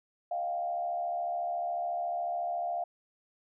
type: tone with frequency modulation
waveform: sine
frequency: 699 Hz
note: F5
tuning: 1 cent sharp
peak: -30 dBFS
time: 0.31-2.84 s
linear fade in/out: 5 ms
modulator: 74 Hz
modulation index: 0.65
effects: none